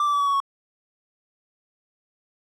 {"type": "tone with pitch steps", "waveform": "triangle", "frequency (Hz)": [1177, 1162.8, 1148.8, 1134.9, 1121.3, 1107.7], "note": ["D6", "D6", "D6", "C#6", "C#6", "C#6"], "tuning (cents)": [3, -18, -39, 40, 20, -2], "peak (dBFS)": -17, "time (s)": [0, 0.402], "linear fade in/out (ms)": 2, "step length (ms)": 67, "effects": []}